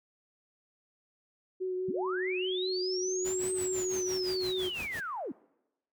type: tone with vibrato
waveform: sine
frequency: 370 Hz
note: F#4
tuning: in tune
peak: -30 dBFS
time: 1.6-4.7 s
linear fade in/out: 20 ms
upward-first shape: triangle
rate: 4.8 Hz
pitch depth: 19 cents each way
type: linear two-way sweep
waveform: sine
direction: up then down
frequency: 128.9 to 8300 to 216.2 Hz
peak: -34 dBFS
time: 1.88-5.32 s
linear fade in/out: 5 ms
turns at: 3.53 s
type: noise with tremolo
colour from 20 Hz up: pink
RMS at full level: -42 dBFS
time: 3.24-5.01 s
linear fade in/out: 20 ms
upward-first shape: sine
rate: 5.9 Hz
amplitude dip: 85%
effects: noise-tail reverb RT60 0.9 s tail -22 dB re dry + high-pass 60 Hz 12 dB/octave